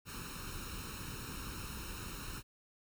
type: noise with comb filter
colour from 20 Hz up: pink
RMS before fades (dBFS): -44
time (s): 0.05-2.43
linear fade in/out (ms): 50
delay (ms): 0.74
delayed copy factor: +0.8
effects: none